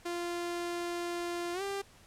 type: tone with pitch glide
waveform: sawtooth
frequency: 346.9 to 396.2 Hz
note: F4 to G4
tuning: -12 to +18 cents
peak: -30 dBFS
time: 0.05-1.82 s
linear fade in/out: 10 ms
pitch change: +230 cents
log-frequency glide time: 1.53-1.62 s
effects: pink hiss -59 dBFS RMS until 2.06 s + low-pass 11000 Hz 12 dB/octave